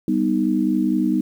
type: chord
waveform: sine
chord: G augmented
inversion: none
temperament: equal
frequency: 196 / 246.9 / 311.1 Hz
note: G3 / B3 / D#4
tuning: 0 / 0 / 0 cents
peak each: -22 / -21 / -20 dBFS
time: 0.08-1.21 s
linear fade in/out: 2 ms
effects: 8-bit